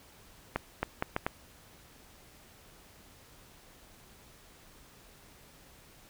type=accelerating click train; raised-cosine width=0.5 ms; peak=-14 dBFS; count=5; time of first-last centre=0.56-1.265 s; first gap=270 ms; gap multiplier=0.72; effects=pink hiss -57 dBFS RMS until 6.09 s